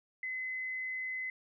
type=tone; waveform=sine; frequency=2035 Hz; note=C7; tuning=49 cents flat; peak=-35 dBFS; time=0.23-1.3 s; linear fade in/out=2 ms; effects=none